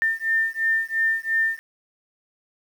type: beating tone pair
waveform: sine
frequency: 1800 / 1802.9 Hz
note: A6 / A6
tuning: +39 / +42 cents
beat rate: 2.9 Hz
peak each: -23 dBFS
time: 0.02-1.59 s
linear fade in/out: 0 ms
effects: 8-bit